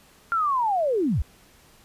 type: linear sweep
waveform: sine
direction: down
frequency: 1400 to 45.54 Hz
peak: -20 dBFS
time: 0.32-1.22 s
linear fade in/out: 0 ms
effects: pink hiss -55 dBFS RMS until 1.84 s + resampled to 32000 Hz